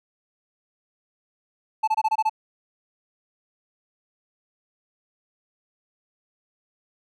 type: tone bursts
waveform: triangle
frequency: 872 Hz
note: A5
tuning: 16 cents flat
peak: -16 dBFS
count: 7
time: 1.83-2.296 s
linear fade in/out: 10 ms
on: 46 ms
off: 24 ms
effects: none